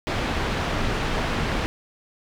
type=low-pass noise; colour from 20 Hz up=pink; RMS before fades=-25 dBFS; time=0.07-1.66 s; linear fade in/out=0 ms; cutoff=3200 Hz; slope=12 dB/octave; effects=none